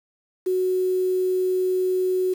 sine tone with quantisation, 370 Hz, F#4, in tune, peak -19 dBFS, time 0.46-2.34 s, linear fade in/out 10 ms, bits 7, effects none

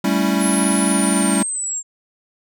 square chord, A dominant seventh, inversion third, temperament equal, 196 / 220 / 277.2 / 329.6 Hz, G3 / A3 / C#4 / E4, 0 / 0 / 0 / 0 cents, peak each -20 / -23 / -22 / -24 dBFS, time 0.04-1.43 s, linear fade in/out 5 ms
sine linear sweep, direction down, 11070 to 7390 Hz, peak -21 dBFS, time 0.39-1.83 s, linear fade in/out 50 ms
effects none

